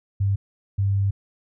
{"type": "tone bursts at uneven times", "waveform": "sine", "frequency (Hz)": 98.9, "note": "G2", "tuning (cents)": 16, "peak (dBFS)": -18, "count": 2, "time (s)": [[0.2, 0.36], [0.78, 1.11]], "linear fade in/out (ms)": 10, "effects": []}